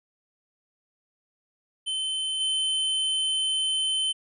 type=tone with level steps; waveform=square; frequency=3071 Hz; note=G7; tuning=36 cents flat; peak=-27 / -24 dBFS; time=1.86-4.13 s; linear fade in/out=20 ms; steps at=2.4 s; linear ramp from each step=10 ms; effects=resampled to 24000 Hz